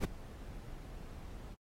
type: noise with ADSR envelope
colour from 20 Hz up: brown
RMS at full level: -27 dBFS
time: 0-1.56 s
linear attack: 41 ms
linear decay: 15 ms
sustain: -20 dB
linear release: 37 ms
effects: AAC 48 kbps